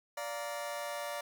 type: chord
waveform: sawtooth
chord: Bb major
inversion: first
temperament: just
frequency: 582.7 / 699.2 / 932.3 Hz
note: D5 / F5 / Bb5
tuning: -14 / +2 / 0 cents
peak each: -35 / -39 / -40 dBFS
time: 0.17-1.21 s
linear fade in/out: 5 ms
effects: 10-bit